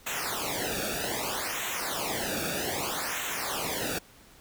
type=noise with flanger; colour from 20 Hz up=pink; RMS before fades=-32 dBFS; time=0.06-3.99 s; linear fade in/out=10 ms; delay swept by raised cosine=0.2 to 0.99 ms; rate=0.63 Hz; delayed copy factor=-1; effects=pink hiss -55 dBFS RMS until 4.4 s